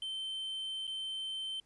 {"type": "tone with dropouts", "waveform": "triangle", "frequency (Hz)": 3097, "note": "G7", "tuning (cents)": -22, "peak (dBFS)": -35, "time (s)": [0.02, 1.6], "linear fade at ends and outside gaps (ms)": 2, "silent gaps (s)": [0.87, 0.876], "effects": ["pink hiss -72 dBFS RMS until 1.65 s", "resampled to 24000 Hz"]}